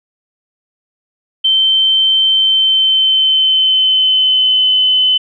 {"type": "tone with pitch glide", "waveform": "sine", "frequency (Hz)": [3104, 3033], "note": ["G7", "F#7"], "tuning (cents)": [-18, 42], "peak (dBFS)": -8, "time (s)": [1.44, 5.18], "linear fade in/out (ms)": 10, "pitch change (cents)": -40, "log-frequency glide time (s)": [2.29, 4.73], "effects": []}